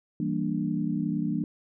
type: chord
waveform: sine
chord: E half-diminished seventh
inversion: none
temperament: equal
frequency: 164.81 / 196 / 233.1 / 293.7 Hz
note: E3 / G3 / Bb3 / D4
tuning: 0 / 0 / 0 / 0 cents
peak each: -31 dBFS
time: 0.2-1.44 s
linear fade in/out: 2 ms
effects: none